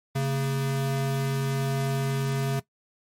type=tone pair together; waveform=square; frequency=136.5 / 227.9 Hz; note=C#3 / A#3; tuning=-26 / -39 cents; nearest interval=major sixth; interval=887 cents; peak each=-25 / -36 dBFS; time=0.15-2.6 s; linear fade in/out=10 ms; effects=noise-tail reverb RT60 0.1 s tail -17 dB re dry + MP3 64 kbps